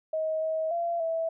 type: tone with pitch steps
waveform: sine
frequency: 632 / 637 / 683 / 655 Hz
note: D#5 / D#5 / F5 / E5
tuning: +27 / +41 / -39 / -11 cents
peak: -26 dBFS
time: 0.13-1.29 s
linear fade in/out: 5 ms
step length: 290 ms
effects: none